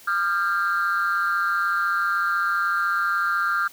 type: tone cluster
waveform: sine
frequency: 1210 / 1384 / 1594 Hz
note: D#6 / F6 / G6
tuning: -49 / -16 / +28 cents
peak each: -25 / -21 / -25 dBFS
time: 0.07-3.68 s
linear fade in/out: 10 ms
effects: tanh soft clip ceiling -15 dBFS + white hiss -48 dBFS RMS until 3.72 s